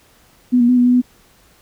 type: tone with pitch steps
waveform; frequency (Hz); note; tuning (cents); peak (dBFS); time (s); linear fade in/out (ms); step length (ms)
sine; 248.1 / 239.1 / 250 / 244.7 / 247.1 / 248.5; B3 / A#3 / B3 / B3 / B3 / B3; +8 / +44 / +21 / -16 / +1 / +11; -9; 0.52-1.018; 20; 83
effects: pink hiss -52 dBFS RMS until 1.61 s